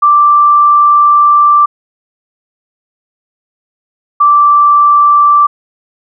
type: tone pair in turn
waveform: sine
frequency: 1174.7 / 1169.6 Hz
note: D6 / D6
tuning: 0 / -7 cents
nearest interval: unison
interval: 7 cents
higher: first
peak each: -3 dBFS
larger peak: neither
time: 0.02-1.66 / 4.2-5.47 s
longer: first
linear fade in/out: 10 ms
effects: none